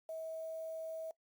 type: tone with quantisation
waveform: sine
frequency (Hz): 644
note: E5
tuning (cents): -41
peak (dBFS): -40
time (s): 0.09-1.11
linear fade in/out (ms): 2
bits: 10
effects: noise-tail reverb RT60 0.1 s tail -21 dB re dry + Opus 48 kbps